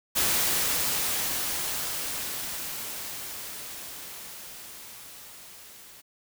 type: noise with level ramp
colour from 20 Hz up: white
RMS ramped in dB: -24 to -49 dBFS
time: 0.15-6.02 s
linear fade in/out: 20 ms
effects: none